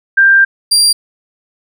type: tone pair in turn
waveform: sine / 30% pulse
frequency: 1585 / 4750 Hz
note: G6 / D8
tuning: +19 / +19 cents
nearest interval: octave + perfect fifth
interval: 1900 cents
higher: second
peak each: -4 dBFS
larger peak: neither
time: 0.17-0.45 / 0.71-0.93 s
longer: first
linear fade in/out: 10 ms
effects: none